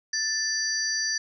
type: tone cluster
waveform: sine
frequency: 1760 / 4700 / 5890 Hz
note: A6 / D8 / F#8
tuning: 0 / +1 / -9 cents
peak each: -29 dBFS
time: 0.13-1.18 s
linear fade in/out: 5 ms
effects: none